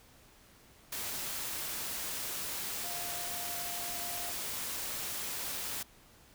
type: tone in noise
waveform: sine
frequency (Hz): 700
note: F5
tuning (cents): +4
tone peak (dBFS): -45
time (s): 2.84-4.32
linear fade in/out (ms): 5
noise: white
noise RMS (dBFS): -38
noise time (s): 0.92-5.83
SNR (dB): -10
effects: pink hiss -60 dBFS RMS until 6.34 s